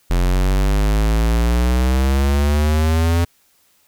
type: exponential sweep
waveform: square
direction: up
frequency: 43.42 to 86 Hz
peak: -14 dBFS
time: 0.1-3.25 s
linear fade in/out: 10 ms
effects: white hiss -58 dBFS RMS until 3.87 s